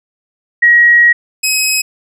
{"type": "tone pair in turn", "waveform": ["sine", "15% pulse"], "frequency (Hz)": [1900, 2546], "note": ["A#6", "D#7"], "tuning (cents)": [33, 39], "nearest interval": "perfect fourth", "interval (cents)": 506, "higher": "second", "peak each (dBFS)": -4, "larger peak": "neither", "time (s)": [[0.62, 1.13], [1.43, 1.82]], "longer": "first", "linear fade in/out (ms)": 10, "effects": []}